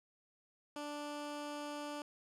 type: tone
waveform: 15% pulse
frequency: 293.5 Hz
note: D4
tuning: 1 cent flat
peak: -35 dBFS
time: 0.76-2.02 s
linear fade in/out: 2 ms
effects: low-pass 10000 Hz 12 dB/octave